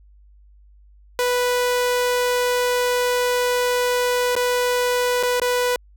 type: tone with dropouts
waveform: sawtooth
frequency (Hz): 493.1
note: B4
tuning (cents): -3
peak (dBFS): -14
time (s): 1.19-5.76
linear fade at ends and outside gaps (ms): 1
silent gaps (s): 4.353-4.364 / 5.229-5.233 / 5.399-5.417
effects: added 50 Hz sine -47 dBFS peak until 5.96 s